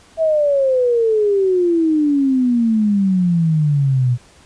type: exponential sweep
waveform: sine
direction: down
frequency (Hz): 657 to 120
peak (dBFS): -12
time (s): 0.17-4.18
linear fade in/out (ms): 50
effects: pink hiss -48 dBFS RMS until 4.45 s + resampled to 22050 Hz